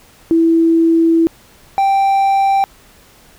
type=tone pair in turn; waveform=sine / triangle; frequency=329.6 / 783.9 Hz; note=E4 / G5; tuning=0 / 0 cents; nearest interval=octave + minor third; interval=1500 cents; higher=second; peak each=-8 dBFS; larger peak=neither; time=0.31-1.27 / 1.78-2.64 s; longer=first; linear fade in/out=0 ms; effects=pink hiss -46 dBFS RMS until 3.38 s